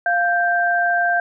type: tone pair together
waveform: sine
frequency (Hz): 698.5 / 1572.4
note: F5 / G6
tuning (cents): 0 / +5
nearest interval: octave + major second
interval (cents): 1405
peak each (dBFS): -18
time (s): 0.06-1.2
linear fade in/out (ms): 2
effects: none